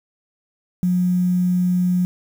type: tone with quantisation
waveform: sine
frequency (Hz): 180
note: F#3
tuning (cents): -47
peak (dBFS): -15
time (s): 0.83-2.05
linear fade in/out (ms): 0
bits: 7
effects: none